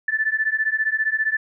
sine beating tone pair, 1747 / 1762 Hz, A6 / A6, -13 / +2 cents, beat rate 15 Hz, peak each -22 dBFS, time 0.08-1.37 s, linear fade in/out 5 ms, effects none

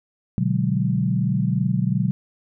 sine chord, G# half-diminished seventh, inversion first, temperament equal, 123.47 / 146.83 / 185 / 207.7 Hz, B2 / D3 / F#3 / G#3, 0 / 0 / 0 / 0 cents, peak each -23 / -24 / -22 / -28 dBFS, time 0.38-2.11 s, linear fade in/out 0 ms, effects none

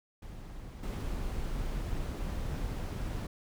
brown noise with level steps, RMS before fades -44 / -35 dBFS, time 0.22-3.27 s, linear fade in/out 5 ms, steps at 0.83 s, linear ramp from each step 2 ms, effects none

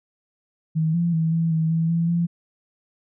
sine tone with pitch steps, 159.1 / 171 / 161.7 / 164.9 / 160.4 / 163.6 / 167.4 / 170.8 Hz, D#3 / F3 / E3 / E3 / E3 / E3 / E3 / F3, +39 / -36 / -33 / +1 / -47 / -13 / +27 / -38 cents, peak -18 dBFS, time 0.75-2.27 s, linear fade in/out 20 ms, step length 190 ms, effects none

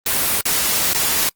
white noise with dropouts, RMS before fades -18 dBFS, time 0.06-1.29 s, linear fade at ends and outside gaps 2 ms, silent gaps 0.41-0.454 / 0.933-0.946 s, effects noise-tail reverb RT60 0.1 s tail -26 dB re dry + Opus 24 kbps

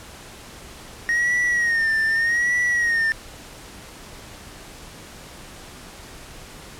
triangle tone with vibrato, 1864.7 Hz, A#6, in tune, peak -16 dBFS, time 1.09-3.12 s, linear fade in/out 0 ms, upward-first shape sine, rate 0.83 Hz, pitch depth 81 cents each way, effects pink hiss -41 dBFS RMS until 6.79 s + low-pass 11000 Hz 12 dB/octave

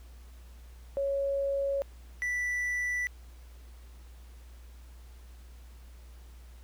sine / triangle tone pair in turn, 554.4 / 1970.9 Hz, C#5 / B6, 0 / -4 cents, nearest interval octave + minor seventh, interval 2196 cents, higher second, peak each -27 dBFS, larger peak neither, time 0.97-1.82 / 2.22-3.07 s, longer neither, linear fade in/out 0 ms, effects added 60 Hz sine -47 dBFS peak until 6.63 s + pink hiss -61 dBFS RMS until 6.63 s

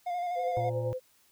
triangle tone with vibrato, 707 Hz, F5, 21 cents sharp, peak -28 dBFS, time 0.06-0.7 s, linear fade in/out 10 ms, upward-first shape square, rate 12 Hz, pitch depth 26 cents each way
sine tone with tremolo, 512 Hz, C5, 38 cents flat, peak -28 dBFS, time 0.35-1 s, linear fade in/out 50 ms, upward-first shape triangle, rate 10 Hz, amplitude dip 65%
harmonic tone, 116.54 Hz, A#2, in tune, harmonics 1 / 3 / 5 / 7 / 8, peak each -32 / -42 / -46 / -49 / -50 dBFS, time 0.57-0.93 s, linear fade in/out 0 ms
effects white hiss -65 dBFS RMS until 1.31 s

